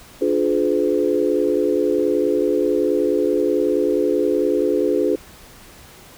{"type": "chord", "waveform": "sine", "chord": "D diminished seventh", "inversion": "none", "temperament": "just", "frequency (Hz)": [293.7, 352.4, 422.9, 507.5], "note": ["D4", "F4", "Ab4", "Cb5"], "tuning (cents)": [0, 16, 31, 47], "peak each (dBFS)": [-22, -21, -20, -22], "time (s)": [0.21, 5.16], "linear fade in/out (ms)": 10, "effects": ["pink hiss -44 dBFS RMS until 6.17 s"]}